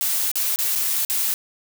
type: noise with dropouts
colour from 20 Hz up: blue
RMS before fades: -22 dBFS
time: 0.01-1.34 s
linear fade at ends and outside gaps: 0 ms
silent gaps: 0.315-0.356 / 0.56-0.588 / 0.753-0.758 / 1.049-1.099 s
effects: none